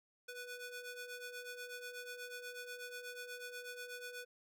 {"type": "ring-modulated tone", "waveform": "sawtooth", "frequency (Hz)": 987.8, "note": "B5", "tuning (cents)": 0, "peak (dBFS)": -39, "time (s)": [0.28, 4.25], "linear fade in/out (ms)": 10, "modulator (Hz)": 498, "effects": []}